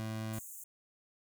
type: tone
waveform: 25% pulse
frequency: 110.1 Hz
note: A2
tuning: 2 cents sharp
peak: -33 dBFS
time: 0-0.39 s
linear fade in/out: 0 ms
type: high-pass noise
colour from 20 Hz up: pink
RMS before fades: -48 dBFS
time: 0.33-0.64 s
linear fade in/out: 5 ms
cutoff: 6500 Hz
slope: 96 dB/octave
effects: none